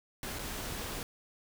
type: noise with dropouts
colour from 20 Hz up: pink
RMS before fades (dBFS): -39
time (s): 0.23-1.03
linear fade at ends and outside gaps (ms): 1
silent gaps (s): 0.388-0.392
effects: none